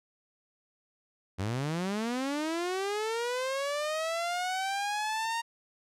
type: linear sweep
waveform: sawtooth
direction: up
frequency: 89 to 932.3 Hz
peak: -26 dBFS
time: 1.38-5.42 s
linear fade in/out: 20 ms
effects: low-pass 9000 Hz 12 dB/octave